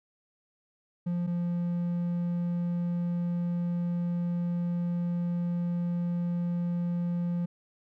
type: tone pair in turn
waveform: triangle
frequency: 174.61 / 173.8 Hz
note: F3 / F3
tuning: 0 / -8 cents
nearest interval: unison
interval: 8 cents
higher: first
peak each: -25 dBFS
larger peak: neither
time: 1.06-1.27 / 1.27-7.46 s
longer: second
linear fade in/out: 10 ms
effects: none